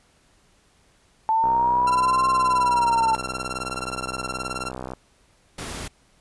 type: linear two-way sweep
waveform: sine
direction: up then down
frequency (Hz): 880 to 1056 to 884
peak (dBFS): -17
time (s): 1.29-3.15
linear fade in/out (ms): 0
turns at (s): 2.28
type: click train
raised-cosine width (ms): 1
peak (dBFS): -18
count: 224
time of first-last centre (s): 1.44-4.935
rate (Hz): 63.8
type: tone with tremolo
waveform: sawtooth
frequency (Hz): 1363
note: F6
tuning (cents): -43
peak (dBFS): -22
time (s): 1.87-4.71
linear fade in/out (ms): 2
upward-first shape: sine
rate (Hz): 19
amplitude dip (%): 95
type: noise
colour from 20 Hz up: pink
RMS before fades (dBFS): -33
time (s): 5.58-5.88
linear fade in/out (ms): 5
effects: pink hiss -60 dBFS RMS until 6.2 s + resampled to 24000 Hz